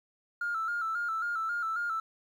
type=tone with vibrato; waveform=triangle; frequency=1367 Hz; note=F6; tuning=37 cents flat; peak=-26 dBFS; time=0.41-2 s; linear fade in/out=5 ms; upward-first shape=square; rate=3.7 Hz; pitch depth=59 cents each way; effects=tanh soft clip ceiling -27 dBFS + 11-bit